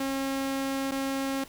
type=tone with dropouts; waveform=sawtooth; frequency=270.8 Hz; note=C#4; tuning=40 cents flat; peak=-24 dBFS; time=0-1.44 s; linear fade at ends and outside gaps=5 ms; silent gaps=0.912-0.918 s; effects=pink hiss -50 dBFS RMS until 1.48 s